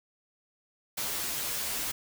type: noise with comb filter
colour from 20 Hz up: white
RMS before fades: -33 dBFS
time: 0.97-1.92 s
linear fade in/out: 10 ms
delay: 11 ms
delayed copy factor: -1
effects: none